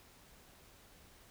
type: silence
effects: pink hiss -61 dBFS RMS until 1.3 s